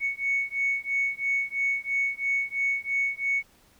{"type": "beating tone pair", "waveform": "sine", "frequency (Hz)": [2217, 2220], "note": ["C#7", "C#7"], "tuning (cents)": [0, 2], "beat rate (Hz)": 3, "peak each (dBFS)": -27, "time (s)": [0, 3.43], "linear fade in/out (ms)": 50, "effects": ["tanh soft clip ceiling -17 dBFS", "pink hiss -60 dBFS RMS until 3.79 s"]}